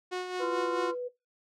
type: tone with tremolo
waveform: sawtooth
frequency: 364.5 Hz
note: F#4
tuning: 26 cents flat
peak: -27 dBFS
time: 0.11-0.92 s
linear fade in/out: 20 ms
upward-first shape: sine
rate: 4.6 Hz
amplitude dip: 50%
type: harmonic tone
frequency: 344.7 Hz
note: F4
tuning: 23 cents flat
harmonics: 1 / 3 / 4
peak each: -33 / -35 / -39 dBFS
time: 0.39-0.95 s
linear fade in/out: 50 ms
type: tone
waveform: sine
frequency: 493.8 Hz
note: B4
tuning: in tune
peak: -32 dBFS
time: 0.39-1.09 s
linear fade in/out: 20 ms
effects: noise-tail reverb RT60 0.2 s tail -18 dB re dry + low-pass 6000 Hz 12 dB/octave

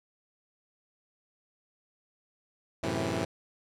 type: chord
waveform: 10% pulse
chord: F# half-diminished seventh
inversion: none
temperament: equal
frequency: 92.5 / 110 / 130.81 / 164.81 Hz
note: F#2 / A2 / C3 / E3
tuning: 0 / 0 / 0 / 0 cents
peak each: -27 dBFS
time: 2.83-3.25 s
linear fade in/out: 5 ms
effects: low-pass 9000 Hz 12 dB/octave

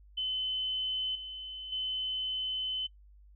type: tone with level steps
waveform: sine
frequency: 3040 Hz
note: F#7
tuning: 46 cents sharp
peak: -30 / -39 / -31 dBFS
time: 0.17-2.87 s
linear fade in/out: 10 ms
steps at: 1.15 / 1.72 s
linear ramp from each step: 5 ms
effects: noise-tail reverb RT60 0.1 s tail -18 dB re dry + added 50 Hz sine -54 dBFS peak until 3.35 s

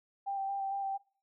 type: tone with vibrato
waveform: sine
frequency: 786 Hz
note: G5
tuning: 4 cents sharp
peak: -32 dBFS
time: 0.26-0.98 s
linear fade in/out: 20 ms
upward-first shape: square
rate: 4.4 Hz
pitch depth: 14 cents each way
effects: noise-tail reverb RT60 0.4 s tail -22 dB re dry

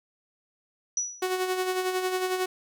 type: tone with exponential decay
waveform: sine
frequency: 5880 Hz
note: F#8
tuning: 12 cents flat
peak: -22 dBFS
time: 0.97-1.34 s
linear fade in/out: 2 ms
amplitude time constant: 79 ms
type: tone with tremolo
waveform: sawtooth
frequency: 370 Hz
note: F#4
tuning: in tune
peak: -20 dBFS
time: 1.22-2.46 s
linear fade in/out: 5 ms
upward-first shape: sine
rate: 11 Hz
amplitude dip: 50%
effects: none

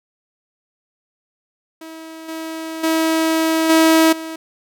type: tone with level steps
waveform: sawtooth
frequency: 322.2 Hz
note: E4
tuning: 39 cents flat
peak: -29 / -22 / -11 / -6 / -23 dBFS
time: 1.81-4.36 s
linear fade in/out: 5 ms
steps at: 2.28 / 2.83 / 3.69 / 4.12 s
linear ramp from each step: 10 ms
effects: none

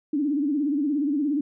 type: tone with vibrato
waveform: sine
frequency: 289.6 Hz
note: D4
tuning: 24 cents flat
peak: -21 dBFS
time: 0.13-1.41 s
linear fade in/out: 5 ms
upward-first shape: sine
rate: 17 Hz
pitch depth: 120 cents each way
effects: none

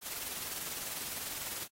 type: noise with tremolo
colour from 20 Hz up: white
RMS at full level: -38 dBFS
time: 0.01-1.68 s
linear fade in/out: 50 ms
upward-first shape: sine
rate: 20 Hz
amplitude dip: 45%
effects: AAC 48 kbps

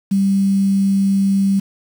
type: tone with quantisation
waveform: sine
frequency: 196 Hz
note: G3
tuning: in tune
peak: -12 dBFS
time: 0.11-1.6 s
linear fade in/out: 10 ms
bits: 6
effects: none

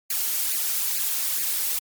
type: noise with flanger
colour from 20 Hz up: blue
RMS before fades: -25 dBFS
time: 0.1-1.79 s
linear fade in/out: 5 ms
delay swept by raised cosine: 0.43 to 3.93 ms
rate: 2.3 Hz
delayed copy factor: +0.65
effects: MP3 96 kbps

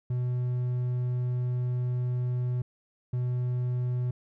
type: tone pair in turn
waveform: triangle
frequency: 124.1 / 124.1 Hz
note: B2 / B2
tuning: +9 / +9 cents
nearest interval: unison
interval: 0 cents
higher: neither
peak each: -24 dBFS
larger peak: neither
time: 0.1-2.62 / 3.13-4.11 s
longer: first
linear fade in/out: 5 ms
effects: none

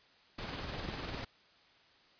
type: noise with tremolo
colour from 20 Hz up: pink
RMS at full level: -39 dBFS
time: 0.38-1.25 s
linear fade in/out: 10 ms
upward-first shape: triangle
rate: 20 Hz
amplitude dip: 40%
type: clicks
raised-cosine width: 3 ms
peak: -28 dBFS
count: 2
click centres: 0.889 / 1.147 s
effects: white hiss -64 dBFS RMS until 2.19 s + resampled to 11025 Hz

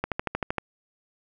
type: click train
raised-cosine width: 0.5 ms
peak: -11 dBFS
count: 8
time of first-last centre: 0.04-0.583 s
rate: 12.9 Hz
effects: none

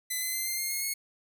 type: tone with pitch steps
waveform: 5% pulse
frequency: 2015 / 2042 / 2069 / 2097 / 2125 / 2153 / 2182 Hz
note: B6 / C7 / C7 / C7 / C7 / C7 / C#7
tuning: +34 / -43 / -20 / +3 / +26 / +49 / -28 cents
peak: -20 dBFS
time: 0.1-0.94 s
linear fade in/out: 10 ms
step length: 120 ms
effects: none

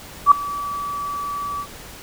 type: tone with ADSR envelope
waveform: sine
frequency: 1150 Hz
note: D6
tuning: 37 cents flat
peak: -3 dBFS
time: 0.26-1.67 s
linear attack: 55 ms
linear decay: 3 ms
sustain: -21 dB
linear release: 70 ms
effects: pink hiss -39 dBFS RMS until 2.02 s

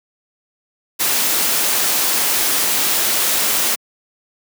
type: noise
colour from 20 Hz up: white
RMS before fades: -17 dBFS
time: 0.99-3.76 s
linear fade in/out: 20 ms
effects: high-pass 200 Hz 12 dB/octave

